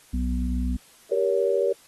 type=harmonic tone; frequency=61.74 Hz; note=B1; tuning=in tune; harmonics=1 / 3 / 4; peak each=-24 / -32 / -29 dBFS; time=0.13-0.77 s; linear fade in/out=10 ms
type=chord; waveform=sine; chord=G diminished; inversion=none; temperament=just; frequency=392 / 470.4 / 564.5 Hz; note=G4 / Bb4 / Db5; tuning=0 / +16 / +31 cents; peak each=-24 dBFS; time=1.11-1.73 s; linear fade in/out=10 ms
effects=white hiss -54 dBFS RMS until 1.87 s + AAC 32 kbps